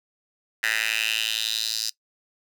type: tone with high-pass filter sweep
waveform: 10% pulse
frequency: 110.9 Hz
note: A2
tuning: 14 cents sharp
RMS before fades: -26 dBFS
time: 0.63-1.9 s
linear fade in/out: 5 ms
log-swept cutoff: 1900 to 5000 Hz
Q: 3.8
effects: noise-tail reverb RT60 0.1 s tail -20 dB re dry